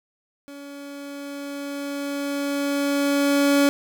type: tone with level ramp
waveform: 30% pulse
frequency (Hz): 282.8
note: C#4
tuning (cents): +35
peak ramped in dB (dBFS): -35 to -12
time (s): 0.48-3.69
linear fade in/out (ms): 0
effects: none